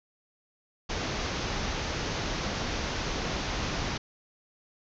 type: low-pass noise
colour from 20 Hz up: pink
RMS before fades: -32 dBFS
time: 0.89-3.98 s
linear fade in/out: 10 ms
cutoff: 6500 Hz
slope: 96 dB/octave
effects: none